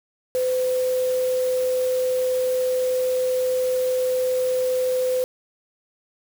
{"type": "tone in noise", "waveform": "sine", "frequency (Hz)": 509, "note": "C5", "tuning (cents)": -48, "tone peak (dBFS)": -19, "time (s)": [0.35, 5.24], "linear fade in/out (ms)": 0, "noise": "white", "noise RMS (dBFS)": -37, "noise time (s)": [0.35, 5.24], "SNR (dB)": 15, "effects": []}